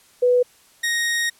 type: tone pair in turn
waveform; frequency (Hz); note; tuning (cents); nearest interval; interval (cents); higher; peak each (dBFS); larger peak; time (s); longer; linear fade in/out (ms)
sine / sawtooth; 493.9 / 1869.7; B4 / A#6; 0 / +5; octave + major seventh; 2305; second; -13 / -16; first; 0.22-0.43 / 0.83-1.3; second; 10
effects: white hiss -54 dBFS RMS until 1.39 s + low-pass 12000 Hz 12 dB/octave